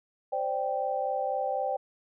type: chord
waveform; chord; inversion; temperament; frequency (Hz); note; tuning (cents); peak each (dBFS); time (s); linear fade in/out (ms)
sine; C suspended second; none; equal; 523.3 / 587.3 / 784; C5 / D5 / G5; 0 / 0 / 0; -32 / -33 / -30; 0.32-1.77; 10
effects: none